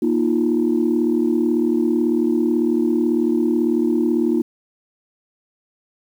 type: chord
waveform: sine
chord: Bb suspended fourth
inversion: none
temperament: equal with one note detuned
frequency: 236.9 / 311.1 / 349.2 Hz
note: Bb3 / Eb4 / F4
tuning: +28 / 0 / 0 cents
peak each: -19 dBFS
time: 0.02-4.42 s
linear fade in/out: 5 ms
effects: tanh soft clip ceiling -8 dBFS + 8-bit